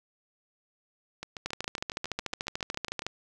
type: two click trains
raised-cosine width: 0.2 ms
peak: -20 / -14 dBFS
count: 14 / 23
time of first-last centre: 1.23-3.021 / 1.46-3.066 s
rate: 7.26 / 13.7 Hz
effects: none